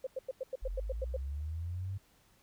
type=tone bursts; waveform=sine; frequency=523.3 Hz; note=C5; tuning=in tune; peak=-33 dBFS; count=10; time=0.04-1.166 s; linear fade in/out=5 ms; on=28 ms; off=94 ms
type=linear sweep; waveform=sine; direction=up; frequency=41.2 to 99 Hz; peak=-35 dBFS; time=0.62-1.98 s; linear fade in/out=10 ms
effects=pink hiss -67 dBFS RMS until 2.42 s